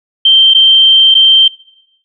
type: tone with dropouts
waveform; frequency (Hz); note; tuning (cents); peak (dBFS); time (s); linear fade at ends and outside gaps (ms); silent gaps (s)
sine; 3136; G7; 0; -3; 0.25-1.48; 5; 0.537-0.547 / 1.143-1.15
effects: noise-tail reverb RT60 0.9 s tail -21 dB re dry